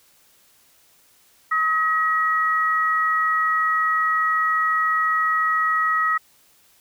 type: tone pair together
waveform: sine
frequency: 1273 / 1907.3 Hz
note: D#6 / A#6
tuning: +39 / +39 cents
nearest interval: perfect fifth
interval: 700 cents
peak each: -19 / -22 dBFS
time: 1.51-6.18 s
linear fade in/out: 10 ms
effects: white hiss -57 dBFS RMS until 6.8 s